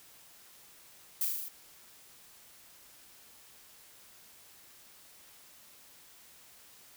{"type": "noise with echo", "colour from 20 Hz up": "violet", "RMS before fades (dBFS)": -30, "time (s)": [1.21, 1.25], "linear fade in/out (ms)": 2, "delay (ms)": 39, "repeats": 6, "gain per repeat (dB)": -2, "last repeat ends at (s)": 1.484, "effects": ["white hiss -57 dBFS RMS until 6.96 s"]}